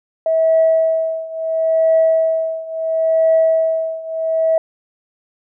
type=tone with tremolo; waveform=sine; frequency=647 Hz; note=E5; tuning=32 cents flat; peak=-8 dBFS; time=0.26-4.58 s; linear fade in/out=2 ms; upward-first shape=triangle; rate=0.73 Hz; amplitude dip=90%; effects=tanh soft clip ceiling -5 dBFS